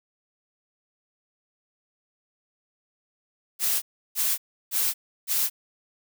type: noise bursts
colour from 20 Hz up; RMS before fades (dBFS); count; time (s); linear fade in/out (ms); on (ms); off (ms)
blue; -24; 4; 3.59-5.5; 50; 230; 330
effects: none